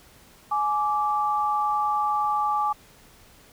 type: tone pair together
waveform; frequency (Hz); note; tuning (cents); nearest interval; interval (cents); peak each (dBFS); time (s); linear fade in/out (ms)
sine; 840.3 / 1169; G#5 / D6; +20 / -8; tritone; 572; -24; 0.51-2.73; 10
effects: pink hiss -53 dBFS RMS until 3.52 s